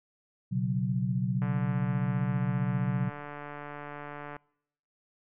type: chord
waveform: sine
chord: B suspended second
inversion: none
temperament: equal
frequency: 123.47 / 138.59 / 185 Hz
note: B2 / C#3 / F#3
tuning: 0 / 0 / 0 cents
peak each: -30 / -32 / -30 dBFS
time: 0.51-3.1 s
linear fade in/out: 20 ms
type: click train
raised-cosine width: 0.5 ms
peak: -25 dBFS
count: 431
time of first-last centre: 1.42-4.365 s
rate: 146 Hz
effects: noise-tail reverb RT60 0.8 s tail -26 dB re dry + low-pass 2000 Hz 12 dB/octave